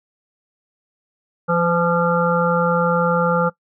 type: harmonic tone with a mistuned harmonic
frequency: 172.2 Hz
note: F3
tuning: 24 cents flat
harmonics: 1 / 3 / 5 / 7 / 8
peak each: -20 / -19 / -25 / -24 / -21 dBFS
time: 1.48-3.5 s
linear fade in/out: 20 ms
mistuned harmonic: 3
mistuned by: -20 cents
effects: noise-tail reverb RT60 0.1 s tail -20 dB re dry